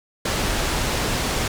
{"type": "low-pass noise", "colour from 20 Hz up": "pink", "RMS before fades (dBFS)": -23, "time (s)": [0.25, 1.48], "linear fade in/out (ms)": 5, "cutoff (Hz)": 8800, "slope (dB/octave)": 12, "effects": []}